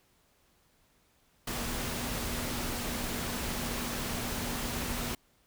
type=tone in noise; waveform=sine; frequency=240.6 Hz; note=B3; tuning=45 cents flat; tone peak=-41 dBFS; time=1.47-5.15 s; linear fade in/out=5 ms; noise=pink; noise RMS=-35 dBFS; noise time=1.47-5.15 s; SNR=-9 dB; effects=pink hiss -68 dBFS RMS until 5.46 s

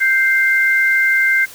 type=tone pair together; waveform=sine; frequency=1568 / 2093 Hz; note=G6 / C7; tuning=0 / 0 cents; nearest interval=perfect fourth; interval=500 cents; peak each=-14 / -14 dBFS; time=0-1.46 s; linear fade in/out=20 ms; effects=white hiss -38 dBFS RMS until 1.54 s

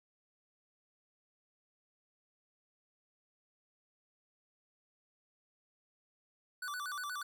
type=tone with vibrato; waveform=square; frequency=1316 Hz; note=E6; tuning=3 cents flat; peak=-39 dBFS; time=6.62-7.23 s; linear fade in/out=5 ms; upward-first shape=square; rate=8.4 Hz; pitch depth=210 cents each way; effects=none

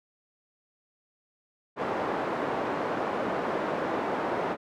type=band-pass noise; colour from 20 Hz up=pink; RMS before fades=-30 dBFS; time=1.76-4.57 s; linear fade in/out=50 ms; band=340 to 1100 Hz; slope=12 dB/octave; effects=none

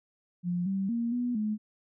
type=tone with pitch steps; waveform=sine; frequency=176.4 / 193.7 / 233.8 / 244.3 / 213.4 Hz; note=F3 / G3 / A#3 / B3 / G#3; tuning=+18 / -20 / +5 / -19 / +47 cents; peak=-27 dBFS; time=0.43-1.58 s; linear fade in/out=50 ms; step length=230 ms; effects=none

